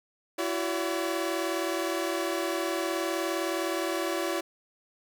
sawtooth tone cluster, 336.1 / 375.6 / 572 Hz, E4 / F#4 / D5, +34 / +26 / -46 cents, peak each -27 / -30 / -29 dBFS, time 0.38-4.41 s, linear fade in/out 10 ms, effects none

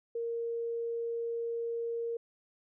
sine tone, 465 Hz, A#4, 4 cents flat, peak -32 dBFS, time 0.15-2.17 s, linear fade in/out 5 ms, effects none

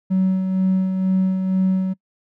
triangle tone with tremolo, 188.1 Hz, F#3, 29 cents sharp, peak -11 dBFS, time 0.1-1.94 s, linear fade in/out 20 ms, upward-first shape sine, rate 2.1 Hz, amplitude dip 50%, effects noise-tail reverb RT60 0.1 s tail -25 dB re dry + tanh soft clip ceiling -10 dBFS

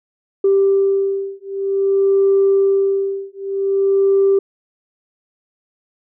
sine beating tone pair, 392 / 392.52 Hz, G4 / G4, 0 / +2 cents, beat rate 0.52 Hz, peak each -15 dBFS, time 0.44-4.39 s, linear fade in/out 5 ms, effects tanh soft clip ceiling -6 dBFS

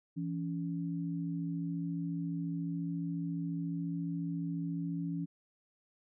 sine tone pair together, 167.62 / 281.9 Hz, E3 / C#4, +29 / +29 cents, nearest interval major sixth, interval 900 cents, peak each -35 / -38 dBFS, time 0.16-5.26 s, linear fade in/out 20 ms, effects none

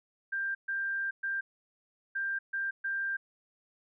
sine tone bursts at uneven times, 1586 Hz, G6, 20 cents sharp, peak -30 dBFS, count 6, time 0.32-0.55 / 0.68-1.11 / 1.23-1.41 / 2.15-2.39 / 2.53-2.71 / 2.84-3.17 s, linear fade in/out 10 ms, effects none

